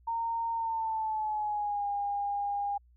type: tone with pitch glide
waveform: sine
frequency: 920 to 810.2 Hz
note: A#5 to G#5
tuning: -23 to -43 cents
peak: -29 dBFS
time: 0.07-2.78 s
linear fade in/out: 10 ms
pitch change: -220 cents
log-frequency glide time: 0.52-1.87 s
effects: added 60 Hz sine -58 dBFS peak until 2.96 s